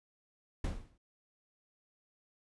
brown noise with exponential decay, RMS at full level -30 dBFS, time 0.64-0.98 s, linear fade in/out 5 ms, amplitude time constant 72 ms, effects resampled to 24000 Hz

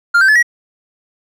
triangle tone with pitch steps, 1400 / 1553.4 / 1723.6 / 1912.5 Hz, F6 / G6 / A6 / A#6, +4 / -16 / -36 / +44 cents, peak -5 dBFS, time 0.14-0.428 s, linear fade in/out 10 ms, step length 72 ms, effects none

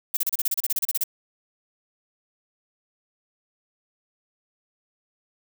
violet noise bursts, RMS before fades -23 dBFS, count 15, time 0.14-1.038 s, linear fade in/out 5 ms, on 30 ms, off 32 ms, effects none

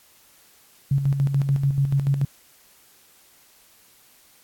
sine tone with tremolo, 138.59 Hz, C#3, in tune, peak -16 dBFS, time 0.91-2.25 s, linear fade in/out 5 ms, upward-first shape square, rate 6.9 Hz, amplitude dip 55%, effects white hiss -55 dBFS RMS until 4.43 s + AAC 64 kbps

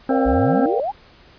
harmonic tone, 266.3 Hz, C4, 31 cents sharp, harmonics 1 / 2 / 3 / 5 / 6, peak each -18 / -24 / -28 / -32 / -34 dBFS, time 0.09-0.66 s, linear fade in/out 2 ms
sine chord, G minor seventh, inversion first, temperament just, 470.4 / 588 / 705.6 / 784 Hz, Bb4 / D5 / F5 / G5, +16 / +2 / +18 / 0 cents, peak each -22 / -26 / -26 / -25 dBFS, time 0.1-0.8 s, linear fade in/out 2 ms
sine exponential sweep, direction up, 52 to 880 Hz, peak -20 dBFS, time 0.25-0.92 s, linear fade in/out 20 ms
effects pink hiss -49 dBFS RMS until 1.38 s + resampled to 11025 Hz

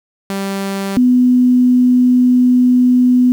sawtooth / sine tone pair in turn, 196 / 249.4 Hz, G3 / B3, 0 / +17 cents, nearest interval major third, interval 417 cents, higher second, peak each -14 / -7 dBFS, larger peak second, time 0.3-0.97 / 0.97-3.32 s, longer second, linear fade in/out 0 ms, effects 7-bit

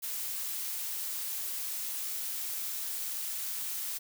blue noise, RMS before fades -36 dBFS, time 0.02-3.99 s, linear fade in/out 20 ms, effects none

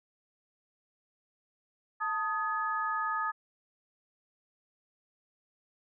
sine tone cluster, 889 / 1252 / 1702 Hz, A5 / D#6 / G#6, +18 / +10 / +42 cents, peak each -36 / -31 / -36 dBFS, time 2-3.32 s, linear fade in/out 20 ms, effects none

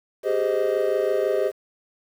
triangle chord, Ab major seventh, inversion third, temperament just, 389.3 / 415.3 / 519.1 / 623 Hz, G4 / Ab4 / C5 / Eb5, -12 / 0 / -14 / +2 cents, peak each -23 dBFS, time 0.23-1.52 s, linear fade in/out 50 ms, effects tanh soft clip ceiling -9 dBFS + 8-bit

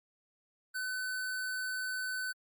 square tone, 1511 Hz, F#6, 36 cents sharp, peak -35 dBFS, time 0.74-2.33 s, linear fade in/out 20 ms, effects Opus 48 kbps

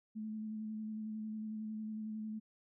sine tone with vibrato, 216.5 Hz, A3, 28 cents flat, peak -39 dBFS, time 0.15-2.4 s, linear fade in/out 20 ms, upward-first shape square, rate 11 Hz, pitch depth 15 cents each way, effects none

